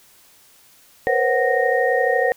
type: tone cluster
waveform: sine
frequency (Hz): 472.1 / 506 / 538 / 743 / 1857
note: A#4 / B4 / C5 / F#5 / A#6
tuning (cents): +22 / +42 / +48 / +7 / -7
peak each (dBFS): -22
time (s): 1.07-2.32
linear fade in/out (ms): 0
effects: white hiss -52 dBFS RMS until 2.36 s